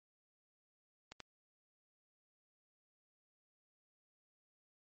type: clicks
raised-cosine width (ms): 0.2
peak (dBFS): -30 / -28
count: 2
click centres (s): 1.12 / 1.203
effects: MP3 32 kbps